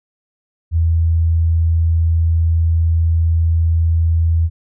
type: tone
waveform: sine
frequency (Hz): 82.41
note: E2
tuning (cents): 0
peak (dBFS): -11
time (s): 0.71-4.5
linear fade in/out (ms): 50
effects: none